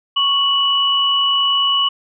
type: tone pair together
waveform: sine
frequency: 1108.7 / 2950 Hz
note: C#6 / F#7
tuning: 0 / -6 cents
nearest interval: octave + perfect fourth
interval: 1694 cents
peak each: -19 / -14 dBFS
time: 0.16-1.89 s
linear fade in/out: 10 ms
effects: none